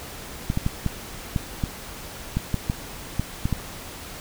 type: clicks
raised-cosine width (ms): 5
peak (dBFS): -10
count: 12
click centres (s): 0.501 / 0.574 / 0.664 / 0.863 / 1.362 / 1.638 / 2.37 / 2.543 / 2.699 / 3.196 / 3.455 / 3.527
effects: pink hiss -38 dBFS RMS until 4.2 s